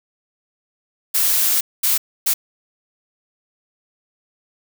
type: noise bursts at uneven times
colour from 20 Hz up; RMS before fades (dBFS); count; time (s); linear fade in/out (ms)
blue; -17; 3; 1.14-1.61 / 1.83-1.98 / 2.26-2.34; 10
effects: none